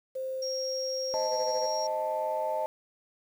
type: tone with pitch glide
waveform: sine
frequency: 524 to 510 Hz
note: C5 to C5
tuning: +2 to -44 cents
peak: -31 dBFS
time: 0.15-1.67 s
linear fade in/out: 10 ms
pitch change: -46 cents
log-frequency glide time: 1.23-1.32 s
type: tone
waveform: sine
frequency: 5588 Hz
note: F8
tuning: in tune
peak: -33 dBFS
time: 0.42-1.87 s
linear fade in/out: 5 ms
type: chord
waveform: sine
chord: A diminished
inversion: first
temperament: equal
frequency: 523.3 / 622.3 / 880 Hz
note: C5 / Eb5 / A5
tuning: 0 / 0 / 0 cents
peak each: -35 / -30 / -31 dBFS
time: 1.14-2.66 s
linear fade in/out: 0 ms
effects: tanh soft clip ceiling -20 dBFS + 9-bit